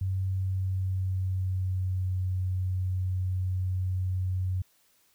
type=tone with pitch glide; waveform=sine; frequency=94.8 to 92.58 Hz; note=F#2 to F#2; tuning=+43 to +2 cents; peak=-26 dBFS; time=0.01-4.62 s; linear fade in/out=5 ms; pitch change=-41 cents; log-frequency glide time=0.27-2.21 s; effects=white hiss -66 dBFS RMS until 5.14 s